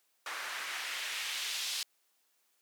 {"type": "noise with band-pass filter sweep", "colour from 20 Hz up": "white", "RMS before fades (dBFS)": -38, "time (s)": [0.26, 1.83], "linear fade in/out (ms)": 2, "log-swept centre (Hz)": [1300, 4100], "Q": 1.3, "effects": ["white hiss -74 dBFS RMS until 2.61 s", "high-pass 300 Hz 12 dB/octave"]}